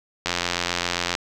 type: click train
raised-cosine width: 0.2 ms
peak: -5 dBFS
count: 79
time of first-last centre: 0.26-1.151 s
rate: 87.5 Hz
effects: none

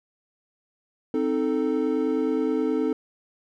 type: chord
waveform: triangle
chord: A diminished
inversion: first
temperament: equal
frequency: 261.6 / 311.1 / 440 Hz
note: C4 / Eb4 / A4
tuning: 0 / 0 / 0 cents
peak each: -24 dBFS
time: 1.14-2.93 s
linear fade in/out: 2 ms
effects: none

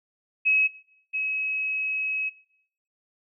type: tone pair in turn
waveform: sine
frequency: 2560 / 2560 Hz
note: D#7 / D#7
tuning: +49 / +49 cents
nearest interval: unison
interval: 0 cents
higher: neither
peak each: -18 / -25 dBFS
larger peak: first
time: 0.45-0.68 / 1.13-2.3 s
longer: second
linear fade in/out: 20 ms
effects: noise-tail reverb RT60 0.7 s tail -19 dB re dry

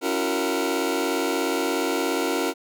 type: chord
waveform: sawtooth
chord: F# dominant seventh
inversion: second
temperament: just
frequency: 277.5 / 333 / 370 / 462.5 Hz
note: C#4 / E4 / F#4 / A#4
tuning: +2 / +18 / 0 / -14 cents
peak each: -24 dBFS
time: 0.01-2.54 s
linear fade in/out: 50 ms
effects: none

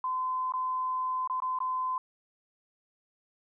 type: tone with dropouts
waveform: sine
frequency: 1025 Hz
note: C6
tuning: 36 cents flat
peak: -28 dBFS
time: 0.04-1.98 s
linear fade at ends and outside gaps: 2 ms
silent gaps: 0.522-0.537 / 1.275-1.298 / 1.402-1.421 / 1.588-1.603 s
effects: none

